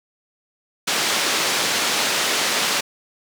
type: band-pass noise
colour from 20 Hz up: white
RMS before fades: -21 dBFS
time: 0.87-2.81 s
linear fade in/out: 10 ms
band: 220 to 5300 Hz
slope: 12 dB/octave
effects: none